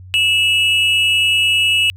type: tone pair together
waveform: triangle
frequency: 2637 / 2907 Hz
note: E7 / F#7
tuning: 0 / -31 cents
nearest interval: major second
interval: 169 cents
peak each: -13 dBFS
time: 0.14-1.9 s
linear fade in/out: 0 ms
effects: added 92 Hz sine -34 dBFS peak until 1.96 s